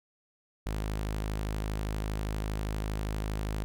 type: tone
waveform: sawtooth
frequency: 52.5 Hz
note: G#1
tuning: 19 cents sharp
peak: -27 dBFS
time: 0.66-3.64 s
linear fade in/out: 0 ms
effects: none